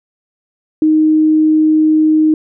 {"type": "tone", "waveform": "sine", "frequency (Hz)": 311.1, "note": "D#4", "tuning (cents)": 0, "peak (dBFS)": -7, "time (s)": [0.82, 2.34], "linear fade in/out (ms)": 2, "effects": []}